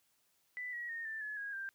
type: tone with pitch steps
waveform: sine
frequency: 1988 / 1913.6 / 1842.1 / 1773.2 / 1706.8 / 1643 / 1581.5 Hz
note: B6 / A#6 / A#6 / A6 / G#6 / G#6 / G6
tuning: +11 / +45 / -21 / +13 / +47 / -19 / +15 cents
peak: -39 dBFS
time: 0.57-1.69 s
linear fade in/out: 0 ms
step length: 160 ms
effects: white hiss -75 dBFS RMS until 1.74 s + high-pass 60 Hz 12 dB/octave